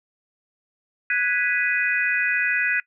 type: chord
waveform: sine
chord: G# minor seventh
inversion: third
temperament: equal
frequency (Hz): 1480 / 1661.2 / 1975.5 / 2489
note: F#6 / G#6 / B6 / D#7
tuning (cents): 0 / 0 / 0 / 0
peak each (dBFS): -25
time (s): 1.1-2.8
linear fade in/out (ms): 2
effects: noise-tail reverb RT60 0.1 s tail -21 dB re dry